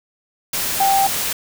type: tone in noise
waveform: sine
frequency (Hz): 784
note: G5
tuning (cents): 0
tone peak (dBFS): -13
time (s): 0.8-1.07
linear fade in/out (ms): 5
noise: white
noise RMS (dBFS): -22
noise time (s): 0.53-1.33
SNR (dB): +6
effects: none